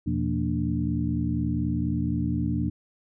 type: tone cluster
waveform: sine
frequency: 82.8 / 122.4 / 172.8 / 231.9 / 296 Hz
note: E2 / B2 / F3 / A#3 / D4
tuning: +8 / -15 / -18 / -9 / +14 cents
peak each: -30 dBFS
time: 0.06-2.7 s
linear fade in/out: 10 ms
effects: none